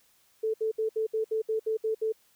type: tone bursts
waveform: sine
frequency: 440 Hz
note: A4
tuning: in tune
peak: -25 dBFS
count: 10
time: 0.43-2.124 s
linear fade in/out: 10 ms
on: 110 ms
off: 66 ms
effects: white hiss -65 dBFS RMS until 2.35 s